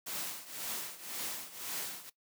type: noise with tremolo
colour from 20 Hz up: white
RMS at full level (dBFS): -37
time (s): 0.06-2.1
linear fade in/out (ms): 10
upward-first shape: triangle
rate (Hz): 1.9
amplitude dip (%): 85
effects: noise-tail reverb RT60 0.1 s tail -18 dB re dry + high-pass 150 Hz 12 dB/octave